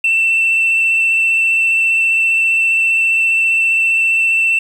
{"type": "tone with vibrato", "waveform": "sine", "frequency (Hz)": 2679, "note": "E7", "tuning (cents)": 27, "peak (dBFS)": -9, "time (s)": [0.04, 4.59], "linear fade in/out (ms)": 5, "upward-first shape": "square", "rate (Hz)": 15, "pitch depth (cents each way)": 10, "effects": ["tanh soft clip ceiling -8 dBFS", "7-bit"]}